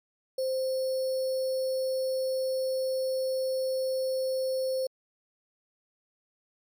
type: tone with sample-and-hold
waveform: sine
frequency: 522 Hz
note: C5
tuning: 4 cents flat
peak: -26 dBFS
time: 0.38-4.87 s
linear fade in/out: 5 ms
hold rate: 4900 Hz
effects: MP3 64 kbps